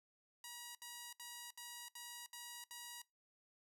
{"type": "tone bursts", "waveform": "5% pulse", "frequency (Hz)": 959, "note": "A#5", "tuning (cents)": 49, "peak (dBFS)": -37, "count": 7, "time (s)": [0.44, 3.018], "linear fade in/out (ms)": 2, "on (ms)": 310, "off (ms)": 68, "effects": ["noise-tail reverb RT60 0.2 s tail -22 dB re dry"]}